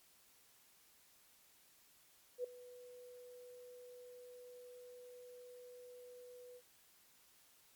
sine tone with ADSR envelope, 493.9 Hz, B4, in tune, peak -35 dBFS, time 2.38-6.62 s, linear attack 62 ms, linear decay 5 ms, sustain -18 dB, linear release 58 ms, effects white hiss -68 dBFS RMS until 7.75 s + MP3 96 kbps

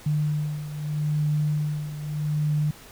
sine beating tone pair, 150 / 150.79 Hz, D3 / D3, +37 / +46 cents, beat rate 0.79 Hz, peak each -24 / -29 dBFS, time 0.06-2.71 s, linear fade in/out 5 ms, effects pink hiss -47 dBFS RMS until 2.91 s

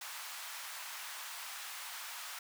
pink high-pass noise, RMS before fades -45 dBFS, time 0.01-2.39 s, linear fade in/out 5 ms, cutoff 920 Hz, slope 24 dB/octave, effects none

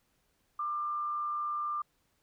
sine tone with frequency modulation, 1192 Hz, D6, 25 cents sharp, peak -31 dBFS, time 0.59-1.82 s, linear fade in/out 5 ms, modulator 126 Hz, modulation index 0.23, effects pink hiss -74 dBFS RMS until 2.22 s

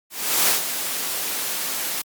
white noise with ADSR envelope, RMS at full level -17 dBFS, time 0.1-2.02 s, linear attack 380 ms, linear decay 130 ms, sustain -9 dB, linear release 8 ms, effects high-pass 200 Hz 12 dB/octave + Opus 48 kbps

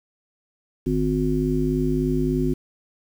harmonic tone, 51.7 Hz, G#1, 7 cents flat, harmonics 1 / 3 / 5 / 7, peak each -27 / -25 / -23 / -25 dBFS, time 0.86-2.54 s, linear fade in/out 10 ms, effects 8-bit

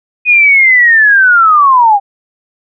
sine linear sweep, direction down, 2494 to 780 Hz, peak -3 dBFS, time 0.25-2 s, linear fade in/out 50 ms, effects none

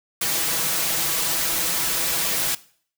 white noise with comb filter, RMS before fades -23 dBFS, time 0.21-2.55 s, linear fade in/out 5 ms, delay 6.1 ms, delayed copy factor +0.8, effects noise-tail reverb RT60 0.5 s tail -19 dB re dry

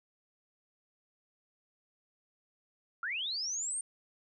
sine linear sweep, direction up, 1318.5 to 8910 Hz, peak -33 dBFS, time 3.03-3.81 s, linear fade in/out 2 ms, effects none

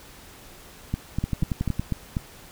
two click trains, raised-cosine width 5 ms, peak -12 / -12 dBFS, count 6 / 7, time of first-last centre 0.94-2.169 / 1.24-1.796 s, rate 4.07 / 10.8 Hz, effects pink hiss -47 dBFS RMS until 2.51 s

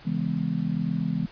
sine chord, C# minor seventh, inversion none, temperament just, 138.59 / 166.31 / 207.9 / 249.5 Hz, C#3 / E3 / G#3 / B3, 0 / +16 / +2 / +18 cents, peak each -33 / -27 / -29 / -32 dBFS, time 0.05-1.27 s, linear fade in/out 20 ms, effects pink hiss -49 dBFS RMS until 1.31 s + resampled to 11025 Hz

